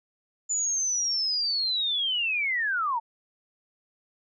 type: linear sweep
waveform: sine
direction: down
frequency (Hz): 7040 to 873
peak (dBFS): -24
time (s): 0.49-3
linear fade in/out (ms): 20
effects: none